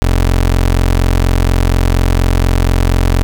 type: tone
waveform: 25% pulse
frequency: 44.19 Hz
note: F1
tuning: 21 cents sharp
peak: -5 dBFS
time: 0.02-3.23 s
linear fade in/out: 0 ms
effects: none